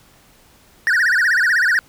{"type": "tone with vibrato", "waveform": "triangle", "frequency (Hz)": 1661.2, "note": "G#6", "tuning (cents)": 0, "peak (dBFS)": -11, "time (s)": [0.87, 1.79], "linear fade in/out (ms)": 0, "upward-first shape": "sine", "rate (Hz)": 16, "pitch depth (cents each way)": 240, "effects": ["pink hiss -51 dBFS RMS until 1.88 s"]}